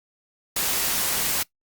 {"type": "noise", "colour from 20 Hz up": "white", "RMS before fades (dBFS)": -24, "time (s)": [0.56, 1.43], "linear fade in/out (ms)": 5, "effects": ["noise-tail reverb RT60 0.1 s tail -20 dB re dry", "Opus 48 kbps"]}